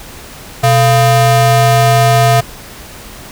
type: ring-modulated tone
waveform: square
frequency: 282.1 Hz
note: C#4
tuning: 30 cents sharp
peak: -4 dBFS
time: 0.63-2.41 s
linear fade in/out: 10 ms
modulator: 407 Hz
effects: pink hiss -32 dBFS RMS until 3.31 s